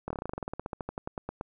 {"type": "slowing click train", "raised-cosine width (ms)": 1, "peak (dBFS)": -20, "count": 23, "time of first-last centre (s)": [0.08, 1.411], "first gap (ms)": 24, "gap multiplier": 1.08, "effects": []}